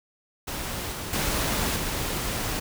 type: noise with level steps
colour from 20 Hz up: pink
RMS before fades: -32 / -34 / -26 / -29 dBFS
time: 0.47-2.6 s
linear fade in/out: 10 ms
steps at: 0.92 / 1.13 / 1.76 s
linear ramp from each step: 2 ms
effects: none